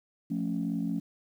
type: chord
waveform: sine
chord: F augmented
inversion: none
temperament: equal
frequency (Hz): 174.61 / 220 / 277.2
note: F3 / A3 / C#4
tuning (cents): 0 / 0 / 0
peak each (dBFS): -32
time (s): 0.3-1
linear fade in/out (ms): 10
effects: tanh soft clip ceiling -21 dBFS + 10-bit